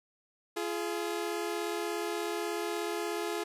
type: tone pair together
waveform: sawtooth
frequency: 343.8 / 420.4 Hz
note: F4 / G#4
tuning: -27 / +21 cents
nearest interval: minor third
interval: 348 cents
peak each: -31 / -31 dBFS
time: 0.56-3.44 s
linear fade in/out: 10 ms
effects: resampled to 32000 Hz + 11-bit